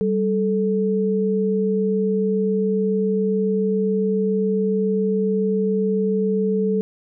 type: tone pair together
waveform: sine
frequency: 194.39 / 436.4 Hz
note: G3 / A4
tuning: -14 / -14 cents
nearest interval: octave + major second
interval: 1400 cents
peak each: -20 dBFS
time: 0.01-6.81 s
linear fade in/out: 0 ms
effects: none